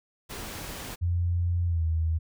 pink noise, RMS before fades -38 dBFS, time 0.29-0.96 s, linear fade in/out 20 ms
sine tone with pitch glide, 87.1 to 80.8 Hz, F2 to E2, -4 to -34 cents, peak -23 dBFS, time 1.01-2.19 s, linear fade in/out 20 ms, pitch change -130 cents, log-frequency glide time 1.66-1.84 s
effects none

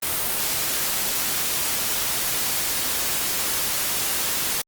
white noise, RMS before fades -24 dBFS, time 0.02-4.62 s, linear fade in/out 10 ms, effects Opus 32 kbps

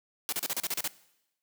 white noise bursts, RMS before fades -31 dBFS, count 9, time 0.29-0.876 s, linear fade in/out 0 ms, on 34 ms, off 35 ms, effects noise-tail reverb RT60 0.9 s tail -20 dB re dry + high-pass 150 Hz 12 dB/octave

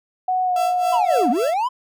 sine tone with pitch glide, 740 to 723.1 Hz, F#5 to F#5, 0 to -40 cents, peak -17 dBFS, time 0.28-1.33 s, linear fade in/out 5 ms, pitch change -40 cents, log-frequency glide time 0.44-0.53 s
35% pulse tone with tremolo, 668 Hz, E5, 23 cents sharp, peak -21 dBFS, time 0.56-1.54 s, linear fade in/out 2 ms, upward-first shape sine, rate 3.7 Hz, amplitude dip 90%
triangle linear two-way sweep, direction down then up, 1046.5 to 216.4 to 1046.5 Hz, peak -16 dBFS, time 0.92-1.69 s, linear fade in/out 20 ms, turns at 1.3 s
effects none

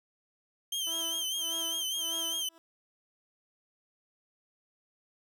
sawtooth tone with vibrato, 3136 Hz, G7, in tune, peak -28 dBFS, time 0.72-2.49 s, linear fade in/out 5 ms, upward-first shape sine, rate 5 Hz, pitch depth 61 cents each way
15% pulse tone with tremolo, 329.6 Hz, E4, in tune, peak -35 dBFS, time 0.87-2.58 s, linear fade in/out 0 ms, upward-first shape sine, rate 1.7 Hz, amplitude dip 95%
effects none

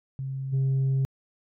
sine tone with level steps, 134.2 Hz, C3, 44 cents sharp, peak -29 / -19 dBFS, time 0.19-1.05 s, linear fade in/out 0 ms, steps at 0.52 s, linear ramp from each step 20 ms, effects tanh soft clip ceiling -20 dBFS

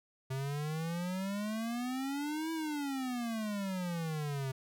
square exponential two-way sweep, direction up then down, 130.81 to 327.7 to 130.81 Hz, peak -35 dBFS, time 0.3-4.52 s, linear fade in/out 10 ms, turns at 2.52 s, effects none

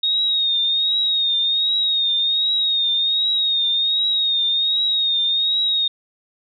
sine tone with vibrato, 3729 Hz, A#7, in tune, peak -16 dBFS, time 0.03-5.88 s, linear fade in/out 5 ms, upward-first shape triangle, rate 1.3 Hz, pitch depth 64 cents each way, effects none

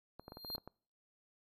square tone with exponential growth, 4200 Hz, C8, 6 cents sharp, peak -37 dBFS, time 0.19-0.56 s, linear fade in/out 1 ms, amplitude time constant 80 ms
clicks, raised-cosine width 1 ms, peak -34 dBFS, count 9, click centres 0.196 / 0.281 / 0.321 / 0.371 / 0.448 / 0.502 / 0.551 / 0.581 / 0.676 s
effects noise-tail reverb RT60 0.5 s tail -26 dB re dry

